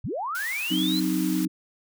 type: linear sweep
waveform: sine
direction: up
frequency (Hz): 66.8 to 4155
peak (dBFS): -27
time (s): 0.04-1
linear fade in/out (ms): 5
type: high-pass noise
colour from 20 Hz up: white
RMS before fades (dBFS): -37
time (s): 0.35-1.45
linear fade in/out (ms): 0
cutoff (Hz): 810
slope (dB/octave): 48
type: chord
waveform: sine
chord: C diminished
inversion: second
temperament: equal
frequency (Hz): 185 / 261.6 / 311.1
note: Gb3 / C4 / Eb4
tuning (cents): 0 / 0 / 0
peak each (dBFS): -27 / -28 / -25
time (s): 0.7-1.48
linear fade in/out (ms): 20
effects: none